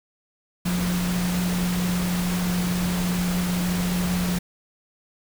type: tone in noise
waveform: sine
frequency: 178.5 Hz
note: F3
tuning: 38 cents sharp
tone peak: -22 dBFS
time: 0.65-4.39 s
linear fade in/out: 10 ms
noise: pink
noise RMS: -30 dBFS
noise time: 0.65-4.39 s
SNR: +5 dB
effects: none